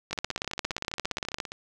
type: two click trains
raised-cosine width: 0.2 ms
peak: -20 / -11 dBFS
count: 22 / 23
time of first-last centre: 0.11-1.519 / 0.13-1.402 s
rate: 14.9 / 17.3 Hz
effects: none